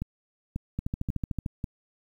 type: two click trains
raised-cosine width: 5 ms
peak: -18 / -17 dBFS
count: 4 / 10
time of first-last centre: 0.02-1.642 / 0.79-1.462 s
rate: 1.85 / 13.4 Hz
effects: 9-bit